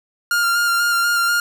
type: tone with vibrato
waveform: 45% pulse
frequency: 1400 Hz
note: F6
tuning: 4 cents sharp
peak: -15 dBFS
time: 0.31-1.4 s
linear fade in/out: 2 ms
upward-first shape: square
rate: 4.1 Hz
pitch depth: 16 cents each way
effects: none